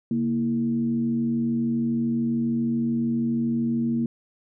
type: tone with frequency modulation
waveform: sine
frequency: 233.2 Hz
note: A#3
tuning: 1 cent sharp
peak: -21 dBFS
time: 0.11-4.06 s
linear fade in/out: 2 ms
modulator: 92.9 Hz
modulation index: 0.57
effects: none